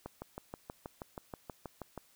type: click train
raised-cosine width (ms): 1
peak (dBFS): -27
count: 13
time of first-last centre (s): 0.06-1.977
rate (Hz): 6.26
effects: white hiss -66 dBFS RMS until 2.15 s